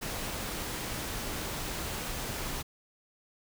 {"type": "noise", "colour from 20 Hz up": "pink", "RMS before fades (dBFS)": -36, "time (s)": [0.01, 2.63], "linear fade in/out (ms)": 20, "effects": []}